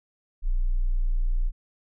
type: tone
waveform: sine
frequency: 29.79 Hz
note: A#0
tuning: 38 cents sharp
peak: -20 dBFS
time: 0.42-1.52 s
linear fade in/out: 50 ms
effects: none